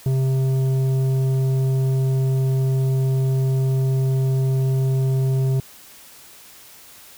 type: tone with tanh clipping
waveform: sine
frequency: 132.4 Hz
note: C3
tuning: 21 cents sharp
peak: -18 dBFS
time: 0.06-5.6 s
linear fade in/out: 2 ms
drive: 9 dB
effects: white hiss -45 dBFS RMS until 7.17 s